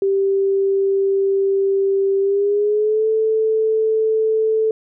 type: tone with pitch glide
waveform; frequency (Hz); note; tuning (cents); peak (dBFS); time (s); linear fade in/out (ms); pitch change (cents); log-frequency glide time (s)
sine; 391.4 to 439.3; G4 to A4; -3 to -3; -14; 0.02-4.71; 2; +200; 2.2-3.07
effects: none